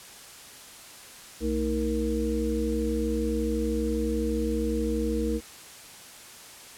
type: tone cluster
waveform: sine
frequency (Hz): 63 / 223.5 / 315.7 / 468.7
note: B1 / A3 / D#4 / A#4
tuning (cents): +35 / +27 / +25 / +9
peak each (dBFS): -30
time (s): 1.4-5.41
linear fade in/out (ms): 50
effects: white hiss -46 dBFS RMS until 6.77 s + low-pass 11000 Hz 12 dB/octave